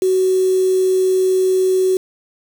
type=tone with quantisation; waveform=sine; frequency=374.3 Hz; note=F#4; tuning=20 cents sharp; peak=-12 dBFS; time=0.02-1.97 s; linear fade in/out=2 ms; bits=5; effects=none